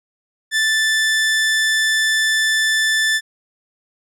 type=tone; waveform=sawtooth; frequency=1760 Hz; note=A6; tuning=in tune; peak=-11 dBFS; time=0.51-3.21 s; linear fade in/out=50 ms; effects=low-pass 10000 Hz 12 dB/octave